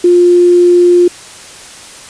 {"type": "tone with quantisation", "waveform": "sine", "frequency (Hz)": 352.6, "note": "F4", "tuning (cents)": 17, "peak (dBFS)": -3, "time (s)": [0.04, 1.08], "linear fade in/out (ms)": 5, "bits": 5, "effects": ["white hiss -32 dBFS RMS until 2.09 s", "resampled to 22050 Hz"]}